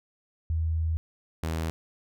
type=tone pair in turn; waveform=sine / sawtooth; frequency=80.7 / 80.7 Hz; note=E2 / E2; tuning=-36 / -36 cents; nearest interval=unison; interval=0 cents; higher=neither; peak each=-24 dBFS; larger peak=neither; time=0.5-0.97 / 1.43-1.7 s; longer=first; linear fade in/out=0 ms; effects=none